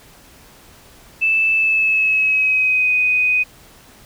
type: tone with pitch glide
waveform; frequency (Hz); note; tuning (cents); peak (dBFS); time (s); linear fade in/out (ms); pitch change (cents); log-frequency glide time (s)
sine; 2635 to 2497; E7 to D#7; -1 to +6; -13; 1.21-3.44; 20; -93; 1.54-2.93
effects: pink hiss -46 dBFS RMS until 4.05 s